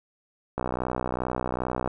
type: click train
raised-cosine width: 1 ms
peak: -13 dBFS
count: 82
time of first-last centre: 0.58-1.876 s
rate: 62.5 Hz
effects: none